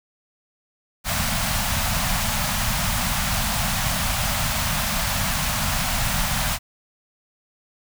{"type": "band-stop noise", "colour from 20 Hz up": "pink", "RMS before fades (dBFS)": -23, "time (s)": [1.04, 6.59], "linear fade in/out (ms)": 50, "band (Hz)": [230, 610], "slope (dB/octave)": 48, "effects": []}